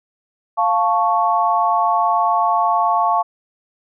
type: chord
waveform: sine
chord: F augmented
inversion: none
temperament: equal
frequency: 698.5 / 880 / 1108.7 Hz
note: F5 / A5 / C#6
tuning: 0 / 0 / 0 cents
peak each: -18 dBFS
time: 0.57-3.23 s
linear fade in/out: 20 ms
effects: none